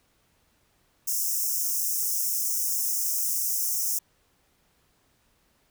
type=high-pass noise; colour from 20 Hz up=white; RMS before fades=-27 dBFS; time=1.07-3.99 s; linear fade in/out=10 ms; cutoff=5300 Hz; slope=96 dB/octave; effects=pink hiss -67 dBFS RMS until 5.7 s